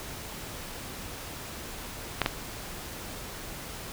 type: clicks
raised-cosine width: 0.3 ms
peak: -7 / -8 dBFS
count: 2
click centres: 2.217 / 2.261 s
effects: pink hiss -40 dBFS RMS until 3.92 s